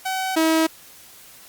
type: tone pair in turn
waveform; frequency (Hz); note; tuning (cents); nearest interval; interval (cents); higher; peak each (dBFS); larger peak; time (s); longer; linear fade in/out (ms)
sawtooth; 758 / 321.3; F#5 / E4; +42 / -44; octave + minor third; 1486; first; -19 / -12; second; 0.05-0.36 / 0.36-0.67; neither; 10
effects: white hiss -46 dBFS RMS until 1.48 s + Opus 48 kbps